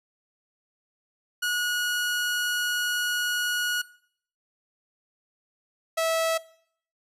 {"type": "tone pair in turn", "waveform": "sawtooth", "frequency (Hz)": [1454, 652.2], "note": ["F#6", "E5"], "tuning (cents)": [-31, -19], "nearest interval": "octave + major second", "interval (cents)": 1388, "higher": "first", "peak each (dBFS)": [-21, -19], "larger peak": "second", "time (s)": [[1.42, 3.82], [5.97, 6.38]], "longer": "first", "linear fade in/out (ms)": 10, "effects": ["noise-tail reverb RT60 0.6 s tail -20 dB re dry", "resampled to 32000 Hz"]}